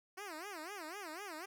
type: tone with vibrato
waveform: 10% pulse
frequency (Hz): 356.8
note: F4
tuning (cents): +37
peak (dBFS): -36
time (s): 0.17-1.46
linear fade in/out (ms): 10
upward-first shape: sine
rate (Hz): 4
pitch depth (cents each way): 270
effects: none